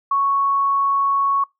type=tone; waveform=sine; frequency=1108.7 Hz; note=C#6; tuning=in tune; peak=-15 dBFS; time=0.11-1.44 s; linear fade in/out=5 ms; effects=noise-tail reverb RT60 0.2 s tail -25 dB re dry